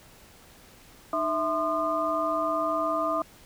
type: tone cluster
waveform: sine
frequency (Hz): 306.6 / 656 / 1042 / 1217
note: D#4 / E5 / C6 / D#6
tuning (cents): -25 / -9 / -7 / -39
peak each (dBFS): -33 / -28 / -33 / -28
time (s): 1.13-3.22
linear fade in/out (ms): 2
effects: pink hiss -53 dBFS RMS until 3.45 s